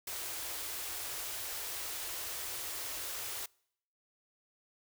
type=band-stop noise; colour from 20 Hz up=white; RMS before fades=-40 dBFS; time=0.07-3.46 s; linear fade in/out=5 ms; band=120 to 300 Hz; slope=48 dB/octave; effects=noise-tail reverb RT60 0.7 s tail -26 dB re dry